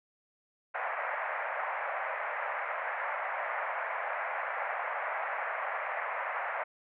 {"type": "band-pass noise", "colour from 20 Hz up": "pink", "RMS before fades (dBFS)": -35, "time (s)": [0.74, 6.64], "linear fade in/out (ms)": 10, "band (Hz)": [580, 2200], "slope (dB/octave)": 48, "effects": []}